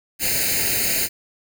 white noise with comb filter, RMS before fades -21 dBFS, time 0.19-1.09 s, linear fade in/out 50 ms, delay 0.44 ms, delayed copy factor +0.95, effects none

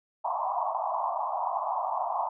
white band-pass noise, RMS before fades -30 dBFS, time 0.24-2.29 s, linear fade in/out 10 ms, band 640 to 1100 Hz, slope 96 dB/octave, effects none

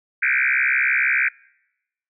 sine tone with frequency modulation, 1953 Hz, B6, 20 cents flat, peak -16 dBFS, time 0.22-1.29 s, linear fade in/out 10 ms, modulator 66.2 Hz, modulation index 7, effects noise-tail reverb RT60 0.9 s tail -26 dB re dry

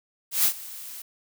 blue noise with ADSR envelope, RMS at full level -19 dBFS, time 0.31-1.02 s, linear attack 140 ms, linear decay 78 ms, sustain -20 dB, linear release 5 ms, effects none

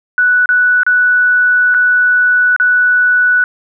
sine tone with dropouts, 1480 Hz, F#6, in tune, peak -7 dBFS, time 0.18-3.44 s, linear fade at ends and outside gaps 1 ms, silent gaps 0.458-0.49 / 0.833-0.865 / 1.742-1.746 / 2.563-2.599 s, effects none

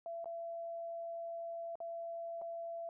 sine tone with dropouts, 673 Hz, E5, 36 cents sharp, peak -40 dBFS, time 0.06-2.89 s, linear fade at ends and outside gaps 1 ms, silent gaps 0.244-0.257 / 1.755-1.803 / 2.415-2.419 s, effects none

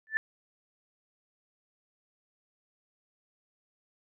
sine tone with exponential growth, 1760 Hz, A6, in tune, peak -20 dBFS, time 0.07-0.17 s, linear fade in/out 0 ms, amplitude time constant 20 ms, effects none

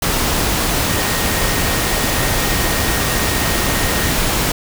sine tone in noise, 1863 Hz, A#6, 2 cents flat, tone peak -27 dBFS, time 0.89-4.1 s, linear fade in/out 5 ms, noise pink, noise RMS -17 dBFS, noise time 0.02-4.52 s, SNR -13 dB, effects none

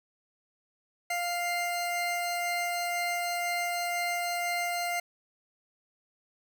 40% pulse tone pair together, 700 / 2098 Hz, F5 / C7, +4 / +4 cents, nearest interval octave + perfect fifth, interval 1900 cents, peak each -30 / -32 dBFS, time 1.1-5 s, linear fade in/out 5 ms, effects none

